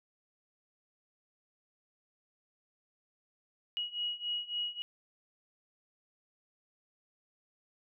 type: beating tone pair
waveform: sine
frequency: 2901 / 2904.6 Hz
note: F#7 / F#7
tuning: -35 / -33 cents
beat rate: 3.6 Hz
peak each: -38 / -36 dBFS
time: 3.77-4.82 s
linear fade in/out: 0 ms
effects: none